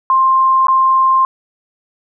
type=tone with dropouts; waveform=sine; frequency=1054 Hz; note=C6; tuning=12 cents sharp; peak=-8 dBFS; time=0.1-1.25 s; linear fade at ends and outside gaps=1 ms; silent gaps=0.67-0.683 s; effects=none